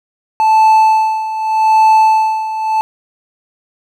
triangle tone with tremolo, 876 Hz, A5, 8 cents flat, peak -3 dBFS, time 0.4-2.81 s, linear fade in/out 0 ms, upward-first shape sine, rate 0.83 Hz, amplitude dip 75%, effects none

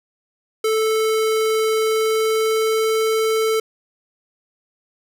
square tone with pitch glide, 439 to 441.5 Hz, A4 to A4, -4 to +6 cents, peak -17 dBFS, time 0.64-3.6 s, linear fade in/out 5 ms, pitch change +10 cents, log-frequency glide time 1.72-3.03 s, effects none

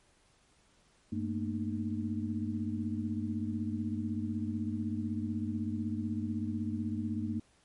sine tone cluster, 97.4 / 219.1 / 235.1 / 304.4 Hz, G2 / A3 / A#3 / D#4, -11 / -7 / +15 / -38 cents, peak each -38 / -36 / -37 / -39 dBFS, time 1.12-7.4 s, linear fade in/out 5 ms, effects pink hiss -67 dBFS RMS until 7.64 s + MP3 48 kbps

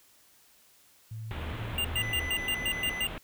sine tone with vibrato, 93.2 Hz, F#2, 13 cents sharp, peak -36 dBFS, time 1.11-2.29 s, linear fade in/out 5 ms, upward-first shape square, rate 2.4 Hz, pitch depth 300 cents each way
pink low-pass noise, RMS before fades -39 dBFS, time 1.31-3.18 s, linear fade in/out 0 ms, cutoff 3500 Hz, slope 48 dB/octave
square tone bursts, 2800 Hz, F7, 4 cents sharp, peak -28 dBFS, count 8, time 1.78-3.07 s, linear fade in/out 2 ms, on 65 ms, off 110 ms
triangle tone with pitch glide, 2000 to 2013 Hz, B6 to B6, +21 to +33 cents, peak -32 dBFS, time 1.96-3.05 s, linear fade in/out 10 ms, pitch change +12 cents, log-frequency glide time 2.08-2.9 s
effects white hiss -61 dBFS RMS until 3.23 s

